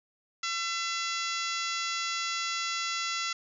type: harmonic tone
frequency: 675 Hz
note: E5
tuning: 41 cents sharp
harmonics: 2 / 3 / 4 / 5 / 6 / 7 / 8 / 9 / 10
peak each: -35 / -37 / -38 / -39 / -40 / -40 / -41 / -42 / -42 dBFS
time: 0.43-3.33 s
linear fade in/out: 5 ms
effects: none